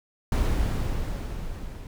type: noise with level ramp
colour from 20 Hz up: brown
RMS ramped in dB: -21 to -38 dBFS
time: 0.32-1.87 s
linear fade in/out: 2 ms
effects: none